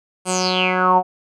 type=tone with low-pass filter sweep; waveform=10% pulse; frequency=184 Hz; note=F#3; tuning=9 cents flat; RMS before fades=-17 dBFS; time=0.25-1.03 s; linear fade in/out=50 ms; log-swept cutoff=9400 to 730 Hz; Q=7.9; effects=none